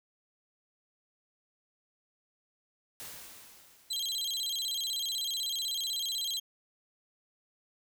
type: noise with exponential decay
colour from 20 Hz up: white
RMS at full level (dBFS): -43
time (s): 3-4.8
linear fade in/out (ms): 0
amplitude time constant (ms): 390
type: tone with vibrato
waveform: 35% pulse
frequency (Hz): 3602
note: A7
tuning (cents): +40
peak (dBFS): -30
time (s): 3.9-6.4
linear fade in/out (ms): 10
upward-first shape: square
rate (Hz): 16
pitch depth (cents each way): 190
effects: none